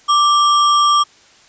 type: tone with sample-and-hold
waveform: sine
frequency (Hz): 1174.7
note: D6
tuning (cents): 0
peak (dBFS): -9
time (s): 0.08-1.04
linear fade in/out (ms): 20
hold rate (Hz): 4410
effects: white hiss -48 dBFS RMS until 1.48 s + resampled to 16000 Hz